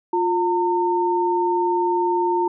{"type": "tone pair together", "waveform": "sine", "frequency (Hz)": [352.1, 910], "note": ["F4", "A#5"], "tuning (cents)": [14, -42], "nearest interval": "octave + major third", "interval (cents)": 1644, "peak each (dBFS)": -20, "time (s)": [0.13, 2.48], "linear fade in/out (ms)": 5, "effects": []}